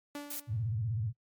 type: tone with exponential decay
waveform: sawtooth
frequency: 289.8 Hz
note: D4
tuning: 23 cents flat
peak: -33 dBFS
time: 0.15-0.75 s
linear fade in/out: 2 ms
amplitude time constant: 130 ms
type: noise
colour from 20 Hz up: blue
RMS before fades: -39 dBFS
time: 0.3-0.4 s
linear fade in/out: 5 ms
type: tone with vibrato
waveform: sine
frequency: 111.3 Hz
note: A2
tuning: 20 cents sharp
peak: -30 dBFS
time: 0.47-1.13 s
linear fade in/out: 50 ms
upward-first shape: square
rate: 16 Hz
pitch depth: 150 cents each way
effects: noise-tail reverb RT60 0.1 s tail -25 dB re dry + MP3 96 kbps